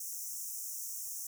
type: high-pass noise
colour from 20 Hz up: pink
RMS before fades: -41 dBFS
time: 0-1.27 s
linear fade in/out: 5 ms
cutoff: 5600 Hz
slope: 96 dB/octave
effects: none